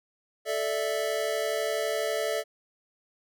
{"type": "chord", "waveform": "square", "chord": "A suspended fourth", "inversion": "none", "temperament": "equal with one note detuned", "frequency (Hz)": [438, 587.3, 659.3], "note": ["A4", "D5", "E5"], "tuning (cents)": [-8, 0, 0], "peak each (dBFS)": -32, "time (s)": [0.45, 2.44], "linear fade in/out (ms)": 50, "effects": []}